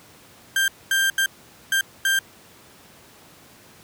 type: tone bursts at uneven times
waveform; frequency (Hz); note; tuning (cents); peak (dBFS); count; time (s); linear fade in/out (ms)
35% pulse; 1583; G6; +17; -16; 5; 0.56-0.68 / 0.91-1.1 / 1.18-1.26 / 1.72-1.81 / 2.05-2.19; 2
effects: pink hiss -49 dBFS RMS until 3.83 s + high-pass 100 Hz 12 dB/octave